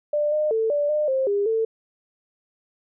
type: tone with pitch steps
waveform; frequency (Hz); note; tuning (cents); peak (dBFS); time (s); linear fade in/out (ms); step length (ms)
sine; 593 / 608 / 445.3 / 583 / 603 / 529 / 404.7 / 447; D5 / D#5 / A4 / D5 / D5 / C5 / G#4 / A4; +17 / -40 / +21 / -13 / +46 / +19 / -45 / +27; -19; 0.13-1.65; 5; 190
effects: none